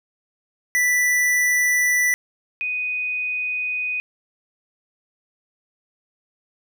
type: tone pair in turn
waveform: square / sine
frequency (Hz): 1975.5 / 2490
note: B6 / D#7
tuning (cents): 0 / +1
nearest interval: major third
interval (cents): 401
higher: second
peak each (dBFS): -17 / -22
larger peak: first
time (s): 0.75-2.14 / 2.61-4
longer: neither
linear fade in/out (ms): 0
effects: none